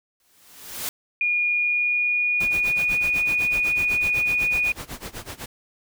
white noise with exponential growth, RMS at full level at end -27 dBFS, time 0.2-0.89 s, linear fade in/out 1 ms, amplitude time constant 150 ms
sine tone with pitch glide, 2434 to 2461 Hz, D#7 to D#7, -39 to -20 cents, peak -19 dBFS, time 1.21-4.72 s, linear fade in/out 2 ms, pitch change +19 cents, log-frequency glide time 1.47-3.09 s
pink noise with tremolo, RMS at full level -33 dBFS, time 2.4-5.46 s, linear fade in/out 5 ms, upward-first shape sine, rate 8 Hz, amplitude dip 90%
effects none

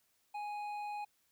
sine tone with hard clipping, 830.6 Hz, G#5, in tune, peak -40 dBFS, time 0.34-1.05 s, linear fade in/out 10 ms, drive 7 dB, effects white hiss -75 dBFS RMS until 1.31 s

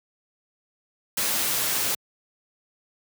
white noise, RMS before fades -25 dBFS, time 1.17-1.95 s, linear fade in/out 5 ms, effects high-pass 100 Hz 12 dB/octave

